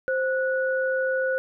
sine tone pair together, 523.3 / 1470.3 Hz, C5 / F#6, 0 / -11 cents, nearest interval octave + tritone, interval 1789 cents, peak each -23 / -27 dBFS, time 0.08-1.38 s, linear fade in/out 0 ms, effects none

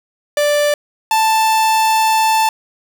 45% pulse tone pair in turn, 587.3 / 881.8 Hz, D5 / A5, 0 / +4 cents, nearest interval perfect fifth, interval 704 cents, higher second, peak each -12 / -11 dBFS, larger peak second, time 0.37-0.74 / 1.11-2.49 s, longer second, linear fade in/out 2 ms, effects none

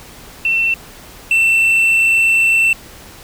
sine / triangle tone pair in turn, 2693 / 2683 Hz, E7 / E7, +36 / +30 cents, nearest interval unison, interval 6 cents, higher first, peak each -12 / -8 dBFS, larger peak second, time 0.45-0.74 / 1.31-2.73 s, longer second, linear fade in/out 2 ms, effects pink hiss -38 dBFS RMS until 3.23 s

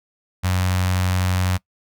sawtooth tone with notch filter, 92 Hz, F#2, 9 cents flat, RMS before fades -20 dBFS, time 0.43-1.58 s, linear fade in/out 20 ms, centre 360 Hz, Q 0.57, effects noise-tail reverb RT60 0.1 s tail -22 dB re dry

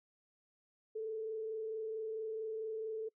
sine tone with frequency modulation, 440 Hz, A4, in tune, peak -37 dBFS, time 0.95-3.09 s, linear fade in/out 10 ms, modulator 24.5 Hz, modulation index 0.33, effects noise-tail reverb RT60 0.1 s tail -25 dB re dry

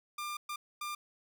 sawtooth tone bursts at uneven times, 1196 Hz, D6, 31 cents sharp, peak -33 dBFS, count 3, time 0.18-0.37 / 0.49-0.56 / 0.81-0.95 s, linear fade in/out 5 ms, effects none

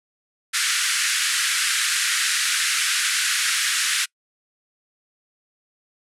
pink band-pass noise, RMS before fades -22 dBFS, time 0.53-4.06 s, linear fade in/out 20 ms, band 1400 to 11000 Hz, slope 48 dB/octave, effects noise-tail reverb RT60 0.1 s tail -26 dB re dry

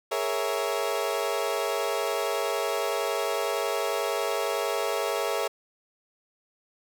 30% pulse chord, A# half-diminished seventh, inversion third, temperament equal with one note detuned, 415.3 / 466.2 / 557.3 / 659.3 Hz, G#4 / A#4 / C#5 / E5, 0 / 0 / +9 / 0 cents, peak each -29 dBFS, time 0.11-5.48 s, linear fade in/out 10 ms, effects none

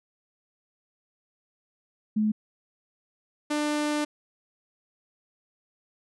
sine / sawtooth tone pair in turn, 214.1 / 298 Hz, A3 / D4, -47 / +25 cents, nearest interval tritone, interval 572 cents, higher second, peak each -21 / -21 dBFS, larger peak neither, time 2.16-2.32 / 3.5-4.05 s, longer second, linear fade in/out 10 ms, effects resampled to 24000 Hz

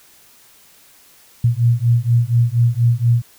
sine beating tone pair, 116.54 / 120.74 Hz, A#2 / B2, 0 / -39 cents, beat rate 4.2 Hz, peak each -15 dBFS, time 1.44-3.22 s, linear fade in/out 5 ms, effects white hiss -49 dBFS RMS until 3.38 s

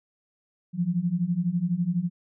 sine beating tone pair, 167.9 / 179.9 Hz, E3 / F#3, +32 / -48 cents, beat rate 12 Hz, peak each -27 / -25 dBFS, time 0.73-2.1 s, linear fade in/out 50 ms, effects none

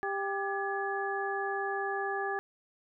harmonic tone with a mistuned harmonic, 395.3 Hz, G4, 15 cents sharp, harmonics 1 / 2 / 3 / 4, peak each -35 / -35 / -40 / -36 dBFS, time 0.03-2.39 s, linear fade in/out 0 ms, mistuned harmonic 4, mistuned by +120 cents, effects none

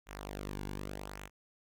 sawtooth tone with flanger, 49.77 Hz, G1, 27 cents sharp, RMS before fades -43 dBFS, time 0.06-1.3 s, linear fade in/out 50 ms, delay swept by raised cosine 0.21 to 1.61 ms, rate 0.85 Hz, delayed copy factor -0.7, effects none

